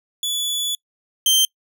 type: tone pair in turn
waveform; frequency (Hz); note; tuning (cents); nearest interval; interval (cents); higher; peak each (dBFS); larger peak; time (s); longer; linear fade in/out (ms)
sawtooth; 3437 / 3136; A7 / G7; -41 / 0; major second; 159; first; -18 / -10; second; 0.23-0.75 / 1.26-1.45; first; 2
effects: noise-tail reverb RT60 0.1 s tail -26 dB re dry